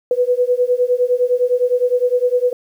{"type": "beating tone pair", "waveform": "sine", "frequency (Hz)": [490, 499.8], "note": ["B4", "B4"], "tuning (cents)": [-14, 21], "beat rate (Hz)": 9.8, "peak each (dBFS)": -16, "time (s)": [0.11, 2.53], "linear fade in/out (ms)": 2, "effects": ["8-bit"]}